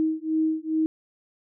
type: beating tone pair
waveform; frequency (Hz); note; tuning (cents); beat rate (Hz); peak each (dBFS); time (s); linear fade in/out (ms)
sine; 315.1 / 317.5; D#4 / D#4; +22 / +35; 2.4; -25; 0-0.86; 0
effects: none